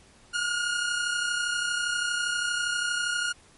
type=tone pair together; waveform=sawtooth; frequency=1424.5 / 1457 Hz; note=F6 / F#6; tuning=+34 / -27 cents; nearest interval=unison; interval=39 cents; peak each=-23 / -29 dBFS; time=0.33-3.33 s; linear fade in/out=20 ms; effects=pink hiss -56 dBFS RMS until 3.57 s + MP3 48 kbps